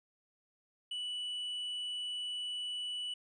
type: tone with tanh clipping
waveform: sine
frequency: 2960 Hz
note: F#7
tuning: in tune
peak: -37 dBFS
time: 0.91-3.14 s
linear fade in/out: 5 ms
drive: 3 dB
effects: resampled to 24000 Hz